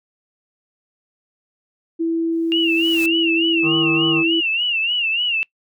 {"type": "tone", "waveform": "sine", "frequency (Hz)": 330, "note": "E4", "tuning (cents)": 2, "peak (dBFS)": -17, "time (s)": [1.99, 4.41], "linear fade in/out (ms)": 20}
{"type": "noise with exponential growth", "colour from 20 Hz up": "white", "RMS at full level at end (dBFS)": -30, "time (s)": [2.32, 3.06], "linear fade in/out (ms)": 2, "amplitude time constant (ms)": 160}
{"type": "tone with vibrato", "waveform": "sine", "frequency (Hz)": 2783, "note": "F7", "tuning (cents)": -7, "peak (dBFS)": -17, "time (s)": [2.52, 5.43], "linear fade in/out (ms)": 0, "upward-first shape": "sine", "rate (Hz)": 3.4, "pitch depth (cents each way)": 110}
{"type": "harmonic tone", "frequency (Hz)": 155.56, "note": "D#3", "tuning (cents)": 0, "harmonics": [1, 3, 5, 7, 8], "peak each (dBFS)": [-25, -29, -36, -32, -33], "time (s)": [3.62, 4.24], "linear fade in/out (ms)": 50}
{"effects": ["noise-tail reverb RT60 0.1 s tail -23 dB re dry"]}